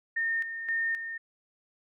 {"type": "tone with tremolo", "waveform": "sine", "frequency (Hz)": 1825, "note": "A#6", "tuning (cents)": -37, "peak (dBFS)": -26, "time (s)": [0.16, 1.18], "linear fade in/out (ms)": 10, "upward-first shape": "square", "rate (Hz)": 1.9, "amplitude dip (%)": 60, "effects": []}